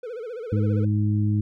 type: tone with vibrato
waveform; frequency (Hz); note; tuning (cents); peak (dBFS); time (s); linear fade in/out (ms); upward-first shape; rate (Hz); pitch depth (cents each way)
triangle; 466.2; A#4; 0; -29; 0.03-0.85; 5; sine; 15; 150
type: harmonic tone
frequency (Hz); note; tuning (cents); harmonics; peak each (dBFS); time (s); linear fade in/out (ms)
104.8; G#2; +16; 1 / 2 / 3; -20 / -26 / -30; 0.52-1.41; 5
effects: none